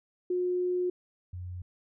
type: tone pair in turn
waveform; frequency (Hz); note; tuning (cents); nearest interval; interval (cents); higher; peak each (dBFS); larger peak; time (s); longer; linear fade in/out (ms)
sine; 360.3 / 90.08; F#4 / F#2; -46 / -46; 2 octaves; 2400; first; -26 / -36; first; 0.3-0.9 / 1.33-1.62; first; 5
effects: none